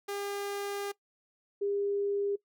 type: tone pair in turn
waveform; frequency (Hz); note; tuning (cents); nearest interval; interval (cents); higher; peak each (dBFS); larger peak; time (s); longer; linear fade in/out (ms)
sawtooth / sine; 402.9 / 402.9; G4 / G4; +48 / +48; unison; 0; neither; -30 / -28; second; 0.08-0.92 / 1.61-2.36; first; 10
effects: noise-tail reverb RT60 0.1 s tail -19 dB re dry